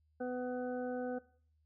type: harmonic tone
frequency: 250 Hz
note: B3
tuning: 21 cents sharp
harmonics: 1 / 2 / 3 / 5 / 6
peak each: -40 / -38 / -45 / -58 / -49 dBFS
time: 0.2-1.19 s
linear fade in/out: 10 ms
effects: noise-tail reverb RT60 0.5 s tail -20 dB re dry + added 77 Hz sine -70 dBFS peak until 1.65 s